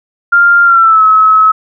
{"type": "tone with pitch glide", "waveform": "sine", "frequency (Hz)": [1396.9, 1288.4], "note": ["F6", "E6"], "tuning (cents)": [0, -40], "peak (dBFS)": -3, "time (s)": [0.32, 1.52], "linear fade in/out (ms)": 10, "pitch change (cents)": -140, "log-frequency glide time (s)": [0.64, 1.03], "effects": []}